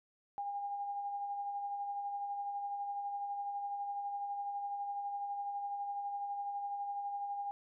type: tone with tremolo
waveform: sine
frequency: 808 Hz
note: G#5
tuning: 48 cents flat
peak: -35 dBFS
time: 0.38-7.51 s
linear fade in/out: 0 ms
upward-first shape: sine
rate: 12 Hz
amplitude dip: 35%
effects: none